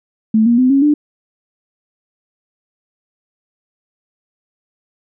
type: tone with pitch steps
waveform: sine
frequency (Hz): 219.4 / 236.5 / 255 / 274.8 / 296.3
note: A3 / A#3 / C4 / C#4 / D4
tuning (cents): -5 / +25 / -44 / -15 / +15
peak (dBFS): -8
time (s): 0.34-0.94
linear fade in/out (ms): 5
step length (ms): 120
effects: none